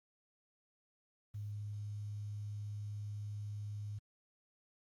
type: tone with quantisation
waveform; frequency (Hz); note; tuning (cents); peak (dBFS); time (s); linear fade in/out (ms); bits
sine; 103.8; G#2; 0; -40; 1.34-3.99; 10; 11
effects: Opus 24 kbps